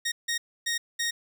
15% pulse tone bursts at uneven times, 1864.7 Hz, A#6, in tune, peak -20 dBFS, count 4, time 0.05-0.12 / 0.28-0.38 / 0.66-0.78 / 0.99-1.11 s, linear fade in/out 10 ms, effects none

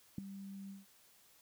sine tone with ADSR envelope, 196 Hz, G3, in tune, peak -30 dBFS, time 0.18-0.86 s, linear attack 4 ms, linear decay 5 ms, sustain -15 dB, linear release 160 ms, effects white hiss -66 dBFS RMS until 1.41 s

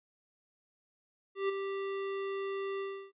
square tone with ADSR envelope, 392 Hz, G4, in tune, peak -28 dBFS, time 1.35-3.12 s, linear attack 140 ms, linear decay 13 ms, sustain -7 dB, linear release 320 ms, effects noise-tail reverb RT60 0.1 s tail -25 dB re dry + resampled to 8000 Hz

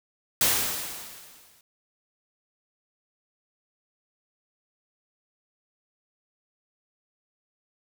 white noise with exponential decay, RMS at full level -20 dBFS, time 0.41-1.61 s, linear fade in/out 2 ms, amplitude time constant 260 ms, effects none

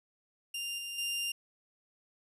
sawtooth tone with level steps, 2794 Hz, F7, in tune, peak -32 / -35 / -29 dBFS, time 0.54-1.32 s, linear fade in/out 5 ms, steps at 0.78 / 0.98 s, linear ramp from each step 5 ms, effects resampled to 32000 Hz

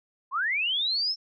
sine linear sweep, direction up, 987.8 to 5400 Hz, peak -24 dBFS, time 0.31-1.16 s, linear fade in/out 50 ms, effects none

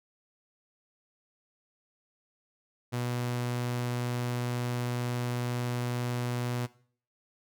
sawtooth tone, 122.1 Hz, B2, 19 cents flat, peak -26 dBFS, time 2.92-6.67 s, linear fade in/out 20 ms, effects noise-tail reverb RT60 0.5 s tail -19 dB re dry

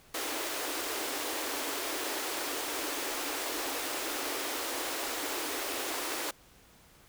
pink high-pass noise, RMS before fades -35 dBFS, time 0.14-6.31 s, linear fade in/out 5 ms, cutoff 270 Hz, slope 96 dB/octave, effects pink hiss -59 dBFS RMS until 7.08 s

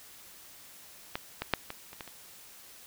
clicks, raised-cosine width 0.3 ms, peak -16 / -16 / -8 / -21 / -29 / -23 / -29 dBFS, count 7, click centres 1.155 / 1.42 / 1.537 / 1.704 / 1.931 / 2.008 / 2.077 s, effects white hiss -52 dBFS RMS until 2.86 s

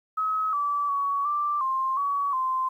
sine tone with pitch steps, 1279 / 1156 / 1124 / 1176 / 1056 / 1130 / 1040 Hz, D#6 / D6 / C#6 / D6 / C6 / C#6 / C6, +47 / -28 / +24 / +2 / +16 / +33 / -11 cents, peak -23 dBFS, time 0.17-2.69 s, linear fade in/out 10 ms, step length 360 ms, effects 10-bit

